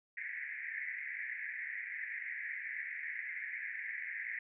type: band-pass noise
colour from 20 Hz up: white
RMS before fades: -42 dBFS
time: 0.17-4.39 s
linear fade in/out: 5 ms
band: 1700 to 2200 Hz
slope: 96 dB/octave
effects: none